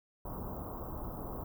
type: band-stop noise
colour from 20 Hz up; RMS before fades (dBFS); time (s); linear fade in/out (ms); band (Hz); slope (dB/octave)
pink; -41; 0.25-1.44; 5; 1200 to 15000; 48
effects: none